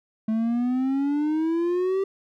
triangle exponential sweep, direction up, 217.2 to 392.5 Hz, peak -19 dBFS, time 0.28-2.04 s, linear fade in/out 5 ms, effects none

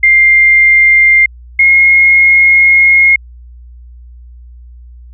sine tone pair in turn, 2100 / 2152 Hz, C7 / C7, +6 / +48 cents, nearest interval unison, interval 42 cents, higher second, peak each -3 dBFS, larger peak neither, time 0.03-1.26 / 1.59-3.16 s, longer second, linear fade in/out 5 ms, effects added 60 Hz sine -31 dBFS peak until 5.13 s

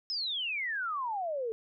sine exponential sweep, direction down, 5274 to 432.5 Hz, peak -31 dBFS, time 0.1-1.52 s, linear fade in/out 0 ms, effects none

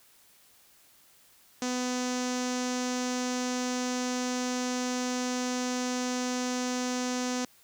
sawtooth tone with low-pass filter, 250 Hz, B3, 21 cents sharp, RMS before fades -31 dBFS, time 1.62-7.45 s, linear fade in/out 2 ms, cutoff 6400 Hz, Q 4.3, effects white hiss -60 dBFS RMS until 7.63 s

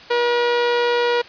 sawtooth tone with amplitude modulation, 479.8 Hz, A#4, 50 cents sharp, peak -11 dBFS, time 0.1-1.22 s, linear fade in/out 10 ms, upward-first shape sine, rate 137 Hz, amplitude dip 25%, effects white hiss -41 dBFS RMS until 1.28 s + resampled to 11025 Hz

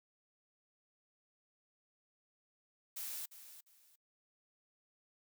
blue noise with echo, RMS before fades -43 dBFS, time 2.96-3.26 s, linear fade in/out 10 ms, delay 350 ms, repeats 2, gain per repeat -12 dB, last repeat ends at 3.96 s, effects noise-tail reverb RT60 0.1 s tail -26 dB re dry

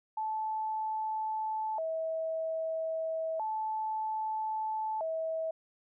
sine tone with vibrato, 750 Hz, F#5, 23 cents sharp, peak -31 dBFS, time 0.17-5.51 s, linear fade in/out 5 ms, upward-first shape square, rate 0.31 Hz, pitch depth 260 cents each way, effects none

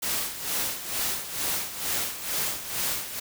white noise with tremolo, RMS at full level -27 dBFS, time 0.02-3.2 s, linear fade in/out 10 ms, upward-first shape sine, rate 2.2 Hz, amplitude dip 70%, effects none

